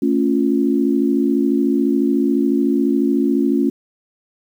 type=chord; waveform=sine; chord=A augmented; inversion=none; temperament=equal with one note detuned; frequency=223.2 / 277.2 / 349.2 Hz; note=A3 / C#4 / E#4; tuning=+25 / 0 / 0 cents; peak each=-19 / -16 / -20 dBFS; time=0.02-3.7 s; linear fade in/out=5 ms; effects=8-bit

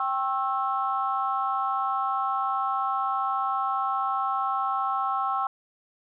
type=chord; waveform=sine; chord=C# diminished; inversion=second; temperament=equal with one note detuned; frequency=784 / 1083.4 / 1318.5 Hz; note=G5 / C#6 / E6; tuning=0 / -40 / 0 cents; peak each=-28 dBFS; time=0-5.47 s; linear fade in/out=2 ms; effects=tanh soft clip ceiling -14 dBFS

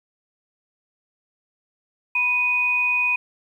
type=tone pair together; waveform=sine; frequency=980 / 2487 Hz; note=B5 / D#7; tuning=-14 / -1 cents; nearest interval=octave + major third; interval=1613 cents; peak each=-29 / -18 dBFS; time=2.15-3.16 s; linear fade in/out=5 ms; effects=9-bit

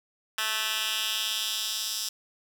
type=tone with high-pass filter sweep; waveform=10% pulse; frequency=218.2 Hz; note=A3; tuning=14 cents flat; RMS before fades=-30 dBFS; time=0.38-2.09 s; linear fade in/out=5 ms; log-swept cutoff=2000 to 4900 Hz; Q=1.8; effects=none

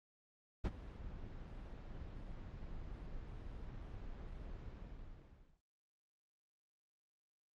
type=noise with ADSR envelope; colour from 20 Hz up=brown; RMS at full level=-31 dBFS; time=0.64-5.61 s; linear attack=11 ms; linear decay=45 ms; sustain=-17 dB; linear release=980 ms; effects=low-pass 4000 Hz 12 dB/octave + Opus 24 kbps

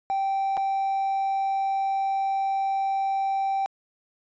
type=tone with dropouts; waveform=triangle; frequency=780 Hz; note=G5; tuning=9 cents flat; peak=-20 dBFS; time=0.1-3.66 s; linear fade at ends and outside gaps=0 ms; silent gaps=0.569-0.575 s; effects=tanh soft clip ceiling -17 dBFS + resampled to 16000 Hz

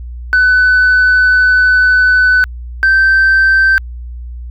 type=tone pair in turn; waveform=sine; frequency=1502 / 1555 Hz; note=F#6 / G6; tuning=+26 / -14 cents; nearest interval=minor second; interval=60 cents; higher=second; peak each=-4 dBFS; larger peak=neither; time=0.33-2.44 / 2.83-3.78 s; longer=first; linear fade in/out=0 ms; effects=tanh soft clip ceiling -4 dBFS + added 60 Hz sine -23 dBFS peak until 4.5 s

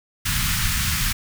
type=band-stop noise; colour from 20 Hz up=pink; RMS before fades=-22 dBFS; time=0.25-1.13 s; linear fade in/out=10 ms; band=180 to 1300 Hz; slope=24 dB/octave; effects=none

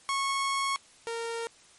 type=tone pair in turn; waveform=sawtooth; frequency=1098 / 461.7 Hz; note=C#6 / A#4; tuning=-17 / -17 cents; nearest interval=octave + minor third; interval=1500 cents; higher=first; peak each=-23 / -28 dBFS; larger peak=first; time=0.09-0.76 / 1.07-1.47 s; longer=first; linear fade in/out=0 ms; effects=white hiss -57 dBFS RMS until 1.78 s + MP3 48 kbps

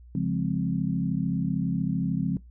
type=chord; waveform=sine; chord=Db major seventh; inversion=none; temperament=equal; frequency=138.59 / 174.61 / 207.7 / 261.6 Hz; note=Db3 / F3 / Ab3 / C4; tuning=0 / 0 / 0 / 0 cents; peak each=-30 / -27 / -31 / -31 dBFS; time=0.15-2.37 s; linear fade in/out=2 ms; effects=noise-tail reverb RT60 0.2 s tail -22 dB re dry + added 60 Hz sine -46 dBFS peak until 2.5 s

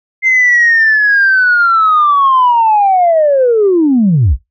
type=linear sweep; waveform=sine; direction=down; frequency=2093 to 47.31 Hz; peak=-5 dBFS; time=0.22-4.37 s; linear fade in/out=50 ms; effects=noise-tail reverb RT60 0.2 s tail -20 dB re dry + tanh soft clip ceiling -2 dBFS

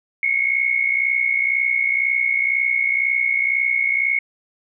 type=tone pair together; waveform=sine; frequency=2170 / 2232 Hz; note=C#7 / C#7; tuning=-37 / +11 cents; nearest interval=unison; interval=48 cents; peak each=-18 / -21 dBFS; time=0.23-4.19 s; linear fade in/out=2 ms; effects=none

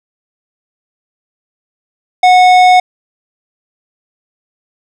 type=tone with tanh clipping; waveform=sine; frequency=732 Hz; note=F#5; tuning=19 cents flat; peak=-5 dBFS; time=2.23-2.8 s; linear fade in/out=5 ms; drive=14 dB; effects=none

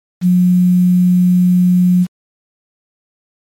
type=tone with quantisation; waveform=sine; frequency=180 Hz; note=F#3; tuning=47 cents flat; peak=-7 dBFS; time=0.21-2.07 s; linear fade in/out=50 ms; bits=6; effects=MP3 64 kbps

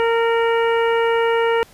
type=harmonic tone with a mistuned harmonic; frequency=460.7 Hz; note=A#4; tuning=20 cents flat; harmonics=1 / 2 / 3 / 4 / 5 / 6; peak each=-16 / -22 / -26 / -28 / -30 / -32 dBFS; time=0-1.63 s; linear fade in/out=0 ms; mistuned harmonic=6; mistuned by=+55 cents; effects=pink hiss -48 dBFS RMS until 1.73 s + resampled to 32000 Hz

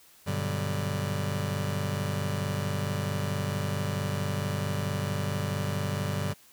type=chord; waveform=sawtooth; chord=G major seventh; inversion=none; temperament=just; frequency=98 / 122.5 / 147 / 183.75 Hz; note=G2 / B2 / D3 / F#3; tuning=0 / -14 / +2 / -12 cents; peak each=-27 / -33 / -28 / -33 dBFS; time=0.26-6.34 s; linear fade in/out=20 ms; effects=white hiss -57 dBFS RMS until 6.52 s

